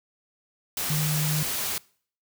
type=tone in noise; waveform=sine; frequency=152.6 Hz; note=D#3; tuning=33 cents flat; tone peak=-24 dBFS; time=0.9-1.43 s; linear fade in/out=2 ms; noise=white; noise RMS=-29 dBFS; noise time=0.77-1.78 s; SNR=+2 dB; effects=noise-tail reverb RT60 0.5 s tail -23 dB re dry